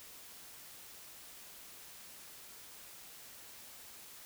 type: silence
effects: white hiss -53 dBFS RMS until 4.25 s